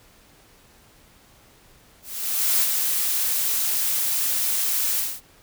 blue noise with ADSR envelope, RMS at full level -19 dBFS, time 2.02-5.21 s, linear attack 590 ms, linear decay 54 ms, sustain -4 dB, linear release 230 ms, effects pink hiss -54 dBFS RMS until 5.42 s

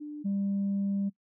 sine tone pair in turn, 297.4 / 198.49 Hz, D4 / G3, +22 / +22 cents, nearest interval perfect fifth, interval 700 cents, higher first, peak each -36 / -25 dBFS, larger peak second, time 0-0.24 / 0.24-1.1 s, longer second, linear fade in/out 20 ms, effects noise-tail reverb RT60 0.1 s tail -23 dB re dry + tanh soft clip ceiling -24 dBFS

